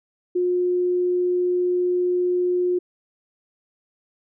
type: tone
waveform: sine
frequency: 358.5 Hz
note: F4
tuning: 45 cents sharp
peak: -18 dBFS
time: 0.35-2.79 s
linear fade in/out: 10 ms
effects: none